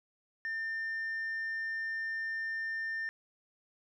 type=tone with tanh clipping; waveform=sine; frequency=1800 Hz; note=A6; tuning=39 cents sharp; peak=-34 dBFS; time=0.45-3.09 s; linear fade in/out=0 ms; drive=1 dB; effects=none